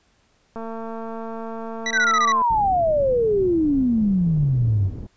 click train, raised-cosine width 1 ms, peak -20 dBFS, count 421, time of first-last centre 0.56-2.418 s, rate 226 Hz
sawtooth tone bursts, 1964 Hz, B6, 10 cents flat, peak -18 dBFS, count 7, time 1.86-2.321 s, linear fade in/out 2 ms, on 47 ms, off 22 ms
sine exponential sweep, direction down, 1609 to 91 Hz, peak -16 dBFS, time 1.92-4.91 s, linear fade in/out 50 ms
pink low-pass noise, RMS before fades -33 dBFS, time 2.5-5.07 s, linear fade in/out 5 ms, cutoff 250 Hz, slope 12 dB/octave
effects pink hiss -62 dBFS RMS until 5.16 s + resampled to 16000 Hz

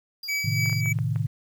square tone, 4804 Hz, D8, 38 cents sharp, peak -34 dBFS, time 0.23-0.81 s, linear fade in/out 5 ms
square tone with tremolo, 2284 Hz, D7, 49 cents flat, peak -25 dBFS, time 0.28-0.93 s, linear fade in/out 10 ms, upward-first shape sine, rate 3.5 Hz, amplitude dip 60%
sine chord, A diminished, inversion none, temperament equal, 110 / 130.81 / 155.56 Hz, A2 / C3 / Eb3, 0 / 0 / 0 cents, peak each -26 / -28 / -28 dBFS, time 0.44-1.27 s, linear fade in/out 10 ms
clicks, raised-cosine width 0.5 ms, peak -26 dBFS, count 6, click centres 0.659 / 0.697 / 0.729 / 0.859 / 0.988 / 1.16 s
effects 9-bit

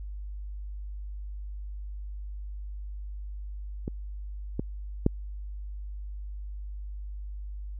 clicks, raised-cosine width 3 ms, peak -19 / -15 / -8 dBFS, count 3, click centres 3.879 / 4.595 / 5.064 s, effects added 50 Hz sine -35 dBFS peak until 7.79 s

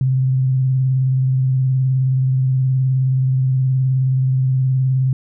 sine tone with vibrato, 130.81 Hz, C3, in tune, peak -13 dBFS, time 0.01-5.13 s, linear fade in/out 2 ms, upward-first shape triangle, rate 19 Hz, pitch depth 39 cents each way, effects none

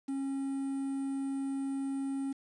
triangle tone with quantisation, 272.6 Hz, C#4, 29 cents flat, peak -30 dBFS, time 0.08-2.33 s, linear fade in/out 10 ms, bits 9, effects resampled to 24000 Hz

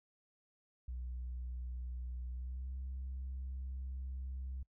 sine tone with pitch glide, 61.74 to 65.34 Hz, B1 to C2, 0 to -2 cents, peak -38 dBFS, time 0.88-4.63 s, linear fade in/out 5 ms, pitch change +98 cents, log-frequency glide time 2.31-2.75 s, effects noise-tail reverb RT60 0.1 s tail -26 dB re dry + tanh soft clip ceiling -37 dBFS

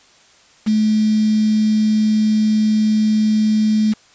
sine tone with quantisation, 215.4 Hz, A3, 37 cents flat, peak -12 dBFS, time 0.66-3.94 s, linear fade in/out 20 ms, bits 5, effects white hiss -50 dBFS RMS until 4.14 s + resampled to 16000 Hz

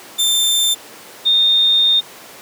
sawtooth / sine tone pair in turn, 3575 / 3654 Hz, A7 / A#7, +27 / -35 cents, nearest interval unison, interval 38 cents, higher second, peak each -10 dBFS, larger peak neither, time 0.18-0.75 / 1.25-2.01 s, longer second, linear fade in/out 20 ms, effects pink hiss -37 dBFS RMS until 2.41 s + high-pass 300 Hz 12 dB/octave

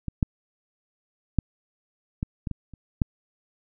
clicks, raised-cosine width 5 ms, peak -17 / -8 / -7 / -14 / -17 / -18 / -30 / -8 dBFS, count 8, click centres 0.083 / 0.228 / 1.387 / 2.229 / 2.472 / 2.513 / 2.737 / 3.018 s, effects none

